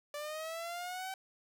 sawtooth linear sweep, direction up, 582 to 769 Hz, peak -35 dBFS, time 0.14-1.14 s, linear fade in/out 2 ms, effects none

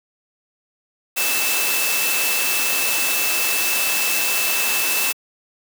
sine tone in noise, 2637 Hz, E7, in tune, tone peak -23 dBFS, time 1.16-5.13 s, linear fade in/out 20 ms, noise white, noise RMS -21 dBFS, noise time 1.16-5.13 s, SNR -5 dB, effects high-pass 300 Hz 12 dB/octave

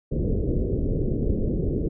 pink low-pass noise, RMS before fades -24 dBFS, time 0.11-1.89 s, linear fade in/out 10 ms, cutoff 500 Hz, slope 48 dB/octave, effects none

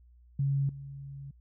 sine tone with level steps, 138.59 Hz, C#3, in tune, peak -25 / -40 dBFS, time 0.39-1.31 s, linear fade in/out 5 ms, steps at 0.69 s, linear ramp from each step 2 ms, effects added 60 Hz sine -55 dBFS peak until 1.4 s

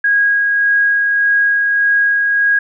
sine tone with tremolo, 1643 Hz, G#6, 19 cents flat, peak -9 dBFS, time 0.04-2.59 s, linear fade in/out 5 ms, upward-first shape sine, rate 1.7 Hz, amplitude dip 25%, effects none

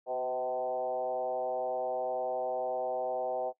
sine tone with frequency modulation, 638 Hz, D#5, 43 cents sharp, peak -30 dBFS, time 0.06-3.53 s, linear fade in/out 50 ms, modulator 129 Hz, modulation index 1.4, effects noise-tail reverb RT60 0.1 s tail -19 dB re dry

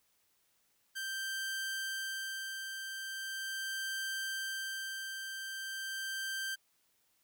sawtooth tone with tremolo, 1568 Hz, G6, in tune, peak -32 dBFS, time 0.95-6.56 s, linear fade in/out 20 ms, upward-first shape sine, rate 0.4 Hz, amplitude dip 40%, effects white hiss -74 dBFS RMS until 7.23 s

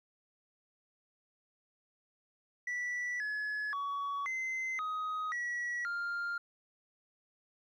sine tone with pitch steps, 1960 / 1701 / 1127 / 2063 / 1256 / 1930 / 1399 Hz, B6 / G#6 / C#6 / C7 / D#6 / B6 / F6, -14 / +41 / +28 / -25 / +16 / -40 / +3 cents, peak -31 dBFS, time 2.67-6.38 s, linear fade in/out 5 ms, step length 530 ms, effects tanh soft clip ceiling -33 dBFS + 12-bit

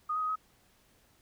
sine tone with pitch steps, 1234 / 1259 / 1252 / 1271 Hz, D#6 / D#6 / D#6 / D#6, -15 / +20 / +10 / +36 cents, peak -29 dBFS, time 0.09-0.358 s, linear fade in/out 10 ms, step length 67 ms, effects pink hiss -66 dBFS RMS until 1.21 s

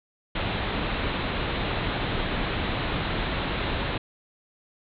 pink low-pass noise, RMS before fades -28 dBFS, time 0.35-3.98 s, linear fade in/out 5 ms, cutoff 4000 Hz, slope 96 dB/octave, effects none

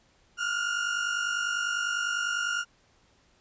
35% pulse tone pair together, 1400 / 1450 Hz, F6 / F#6, +4 / -35 cents, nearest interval minor second, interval 61 cents, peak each -27 / -30 dBFS, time 0.37-2.65 s, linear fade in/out 50 ms, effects pink hiss -64 dBFS RMS until 3.4 s + resampled to 16000 Hz

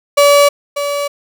35% pulse tone with echo, 573 Hz, D5, 43 cents flat, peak -4 dBFS, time 0.17-0.49 s, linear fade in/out 10 ms, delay 590 ms, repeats 1, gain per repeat -10 dB, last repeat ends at 1.08 s, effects none

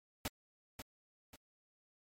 pink noise with echo, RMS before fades -38 dBFS, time 0.25-0.28 s, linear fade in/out 2 ms, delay 540 ms, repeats 2, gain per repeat -9 dB, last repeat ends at 1.36 s, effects MP3 64 kbps

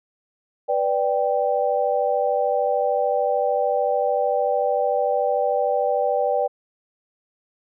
sine chord, G major, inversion first, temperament equal, 493.9 / 587.3 / 784 Hz, B4 / D5 / G5, 0 / 0 / 0 cents, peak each -23 / -22 / -23 dBFS, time 0.68-6.48 s, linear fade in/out 20 ms, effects none

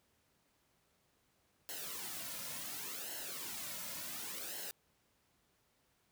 white noise with flanger, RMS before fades -44 dBFS, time 1.69-4.71 s, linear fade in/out 0 ms, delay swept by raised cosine 0.83 to 2.63 ms, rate 0.69 Hz, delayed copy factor -0.7, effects pink hiss -75 dBFS RMS until 6.11 s + high-pass 60 Hz 12 dB/octave

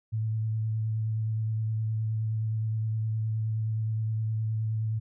sine tone with vibrato, 110 Hz, A2, in tune, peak -26 dBFS, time 0.12-5 s, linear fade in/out 20 ms, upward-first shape triangle, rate 9.6 Hz, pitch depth 21 cents each way, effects none

